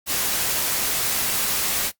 white noise, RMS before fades -23 dBFS, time 0.06-1.92 s, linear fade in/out 50 ms, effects noise-tail reverb RT60 0.1 s tail -18 dB re dry + Opus 48 kbps

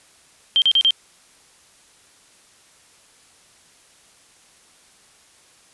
sine tone bursts, 3157 Hz, G7, 12 cents sharp, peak -12 dBFS, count 4, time 0.56-0.907 s, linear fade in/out 0 ms, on 59 ms, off 37 ms, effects white hiss -53 dBFS RMS until 5.73 s + resampled to 24000 Hz

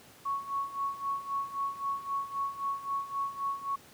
sine tone with tremolo, 1108.7 Hz, C#6, in tune, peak -28 dBFS, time 0.25-3.76 s, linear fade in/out 10 ms, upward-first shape sine, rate 3.8 Hz, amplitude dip 80%, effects pink hiss -55 dBFS RMS until 3.93 s + high-pass 100 Hz 12 dB/octave

